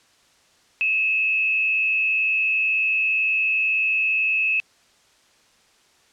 sine tone with frequency modulation, 2589 Hz, E7, 32 cents flat, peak -18 dBFS, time 0.81-4.6 s, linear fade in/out 0 ms, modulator 128 Hz, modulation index 0.44, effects white hiss -58 dBFS RMS until 6.12 s + low-pass 7000 Hz 12 dB/octave

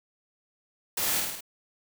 white noise with echo, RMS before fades -29 dBFS, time 0.97-1.2 s, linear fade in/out 5 ms, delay 52 ms, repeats 4, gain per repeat -3 dB, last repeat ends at 1.408 s, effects none

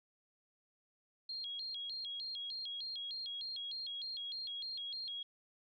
sine tone with vibrato, 3729 Hz, A#7, in tune, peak -40 dBFS, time 1.29-5.23 s, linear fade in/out 5 ms, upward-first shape square, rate 3.3 Hz, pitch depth 210 cents each way, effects none

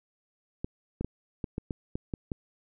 clicks, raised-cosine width 3 ms, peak -19 dBFS, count 9, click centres 0.645 / 1.01 / 1.046 / 1.442 / 1.581 / 1.708 / 1.955 / 2.138 / 2.318 s, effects none

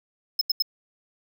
square tone bursts, 5170 Hz, E8, 34 cents flat, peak -19 dBFS, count 3, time 0.39-0.623 s, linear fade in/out 5 ms, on 23 ms, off 82 ms, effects none

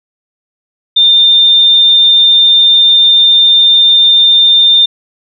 sine tone, 3607 Hz, A7, 42 cents sharp, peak -3 dBFS, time 0.96-4.86 s, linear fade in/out 10 ms, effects none

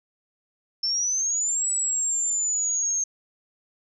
sine exponential two-way sweep, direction up then down, 5320 to 7902 to 6390 Hz, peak -22 dBFS, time 0.83-3.04 s, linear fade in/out 5 ms, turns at 1.7 s, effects none

